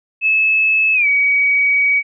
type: tone with pitch glide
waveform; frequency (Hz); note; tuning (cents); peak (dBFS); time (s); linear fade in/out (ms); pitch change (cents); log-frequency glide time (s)
sine; 2600 to 2263; E7 to C#7; -24 to +35; -11; 0.21-2.03; 50; -241; 0.94-1.07
effects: none